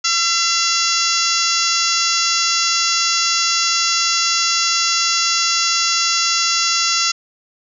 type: harmonic tone with a mistuned harmonic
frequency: 677 Hz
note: E5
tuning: 46 cents sharp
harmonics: 2 / 3 / 4 / 5 / 6 / 7 / 8 / 9 / 10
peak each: -22 / -27 / -24 / -26 / -24 / -22 / -22 / -23 / -24 dBFS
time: 0.04-7.12 s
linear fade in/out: 10 ms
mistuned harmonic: 4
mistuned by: +24 cents
effects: none